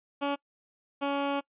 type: tone pair in turn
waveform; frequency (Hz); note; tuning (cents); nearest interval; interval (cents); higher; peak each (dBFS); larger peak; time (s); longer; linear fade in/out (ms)
15% pulse; 283.1 / 281; C#4 / C#4; +37 / +24; unison; 13; first; -21; neither; 0.21-0.36 / 1.01-1.41; second; 20
effects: noise-tail reverb RT60 0.1 s tail -23 dB re dry + resampled to 8000 Hz